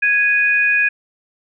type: tone pair together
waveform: sine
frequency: 1661.2 / 2478 Hz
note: G#6 / D#7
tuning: 0 / -8 cents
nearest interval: perfect fifth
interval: 692 cents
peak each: -15 dBFS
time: 0.02-0.89 s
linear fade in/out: 10 ms
effects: none